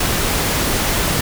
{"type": "noise", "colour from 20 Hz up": "pink", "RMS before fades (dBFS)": -18, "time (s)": [0, 1.21], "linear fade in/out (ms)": 5, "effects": []}